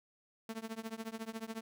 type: tone with tremolo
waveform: sawtooth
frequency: 223.7 Hz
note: A3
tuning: 29 cents sharp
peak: -33 dBFS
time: 0.49-1.61 s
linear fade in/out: 2 ms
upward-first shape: triangle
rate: 14 Hz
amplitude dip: 100%
effects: none